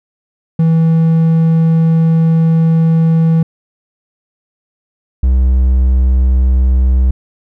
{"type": "tone pair in turn", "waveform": "triangle", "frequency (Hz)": [162.9, 63.9], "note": ["E3", "C2"], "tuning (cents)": [-20, -40], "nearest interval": "octave + major third", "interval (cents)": 1620, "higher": "first", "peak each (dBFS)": -5, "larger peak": "neither", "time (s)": [[0.59, 3.43], [5.23, 7.11]], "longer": "first", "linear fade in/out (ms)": 5, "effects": []}